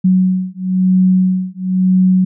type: beating tone pair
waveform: sine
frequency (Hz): 185 / 186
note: F#3 / F#3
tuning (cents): 0 / +9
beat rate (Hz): 1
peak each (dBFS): -13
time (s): 0.04-2.25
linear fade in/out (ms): 10
effects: none